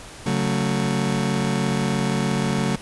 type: chord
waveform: 35% pulse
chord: F# minor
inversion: second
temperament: just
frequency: 138.75 / 185 / 222 Hz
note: C#3 / F#3 / A3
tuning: +2 / 0 / +16 cents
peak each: -23 dBFS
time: 0.26-2.76 s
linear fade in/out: 5 ms
effects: pink hiss -40 dBFS RMS until 2.81 s + resampled to 24000 Hz